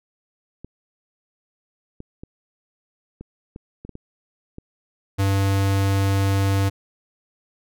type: clicks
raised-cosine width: 3 ms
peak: -23 dBFS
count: 9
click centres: 0.646 / 2.004 / 2.235 / 3.21 / 3.561 / 3.85 / 3.893 / 3.954 / 4.584 s
type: tone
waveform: square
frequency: 98 Hz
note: G2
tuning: in tune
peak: -18 dBFS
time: 5.18-6.7 s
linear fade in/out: 20 ms
effects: none